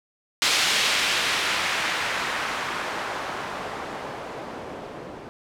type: noise with low-pass filter sweep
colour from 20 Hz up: blue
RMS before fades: -27 dBFS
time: 0.42-5.29 s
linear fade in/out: 0 ms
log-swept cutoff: 3700 to 440 Hz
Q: 0.88
effects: none